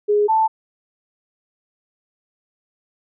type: tone pair in turn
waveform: sine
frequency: 415.4 / 882.4 Hz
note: G#4 / A5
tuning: 0 / +5 cents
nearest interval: octave + minor second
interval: 1305 cents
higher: second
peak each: -13 dBFS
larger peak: neither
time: 0.08-0.28 / 0.28-0.48 s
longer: neither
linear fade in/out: 20 ms
effects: none